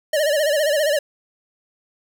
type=tone with vibrato; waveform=square; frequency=597 Hz; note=D5; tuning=28 cents sharp; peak=-17 dBFS; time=0.13-0.99 s; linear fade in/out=5 ms; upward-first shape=sine; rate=15 Hz; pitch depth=100 cents each way; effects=9-bit